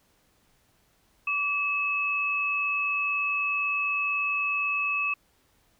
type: tone pair together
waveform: sine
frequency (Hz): 1154 / 2591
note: D6 / E7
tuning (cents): -31 / -30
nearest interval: octave + major second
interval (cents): 1401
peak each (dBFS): -32 / -25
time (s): 1.27-5.14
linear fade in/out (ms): 5
effects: pink hiss -66 dBFS RMS until 5.79 s